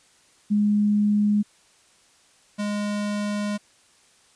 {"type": "tone pair in turn", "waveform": ["sine", "square"], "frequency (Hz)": [207.7, 206.7], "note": ["G#3", "G#3"], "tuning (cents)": [0, -8], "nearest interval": "unison", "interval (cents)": 8, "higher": "first", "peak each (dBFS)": [-17, -25], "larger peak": "first", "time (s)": [[0.5, 1.43], [2.58, 3.58]], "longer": "second", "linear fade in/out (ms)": 20, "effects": ["white hiss -58 dBFS RMS until 4.35 s", "resampled to 22050 Hz"]}